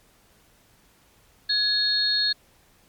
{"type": "tone cluster", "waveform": "sine", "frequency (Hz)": [1682, 3695, 4306], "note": ["G#6", "A#7", "C8"], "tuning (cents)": [22, -16, 49], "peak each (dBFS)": [-28, -28, -21], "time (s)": [1.49, 2.33], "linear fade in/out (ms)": 10, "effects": ["pink hiss -59 dBFS RMS until 2.88 s", "MP3 96 kbps"]}